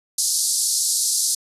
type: band-pass noise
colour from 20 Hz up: white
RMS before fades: -21 dBFS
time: 0.18-1.35 s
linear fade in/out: 5 ms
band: 4300 to 11000 Hz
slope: 48 dB/octave
effects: resampled to 32000 Hz